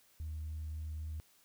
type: tone with vibrato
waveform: sine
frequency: 77.78 Hz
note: D#2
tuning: in tune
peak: -37 dBFS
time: 0.2-1.2 s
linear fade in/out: 0 ms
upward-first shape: triangle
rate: 3.7 Hz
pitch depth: 11 cents each way
effects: tanh soft clip ceiling -35 dBFS + white hiss -67 dBFS RMS until 1.44 s